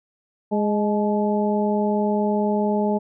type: harmonic tone with a mistuned harmonic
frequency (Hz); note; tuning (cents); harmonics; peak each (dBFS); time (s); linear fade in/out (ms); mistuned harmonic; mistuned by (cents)
207.7; G#3; 0; 1 / 2 / 3 / 4; -21 / -24 / -26 / -27; 0.51-2.99; 20; 4; +50
effects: none